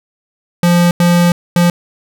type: tone bursts at uneven times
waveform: square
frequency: 174.1 Hz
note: F3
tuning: 5 cents flat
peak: -8 dBFS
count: 3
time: 0.63-0.91 / 1-1.32 / 1.56-1.7 s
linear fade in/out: 2 ms
effects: none